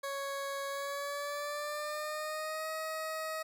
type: tone with pitch glide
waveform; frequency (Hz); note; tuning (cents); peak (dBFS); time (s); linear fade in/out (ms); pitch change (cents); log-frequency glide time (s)
20% pulse; 554.4 to 633.2; C#5 to D#5; 0 to +30; -31; 0.03-3.43; 10; +230; 0.68-2.69
effects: none